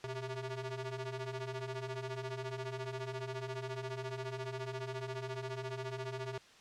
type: ring-modulated tone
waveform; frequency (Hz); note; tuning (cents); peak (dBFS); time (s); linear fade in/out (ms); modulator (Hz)
sawtooth; 261.6; C4; 0; -32; 0.04-6.38; 2; 138
effects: white hiss -59 dBFS RMS until 6.6 s + low-pass 5000 Hz 12 dB/octave